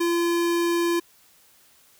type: tone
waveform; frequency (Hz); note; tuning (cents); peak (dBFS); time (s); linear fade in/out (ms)
square; 342.1; F4; -36; -21; 0-1; 10
effects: white hiss -57 dBFS RMS until 1.99 s